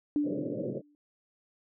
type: tone with exponential decay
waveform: sine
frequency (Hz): 293.7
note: D4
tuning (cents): 0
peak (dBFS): -23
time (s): 0.16-0.95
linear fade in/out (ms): 1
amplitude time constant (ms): 170
type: band-pass noise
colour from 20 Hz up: white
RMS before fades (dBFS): -35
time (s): 0.23-0.82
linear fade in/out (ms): 50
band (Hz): 110 to 580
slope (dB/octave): 96
effects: none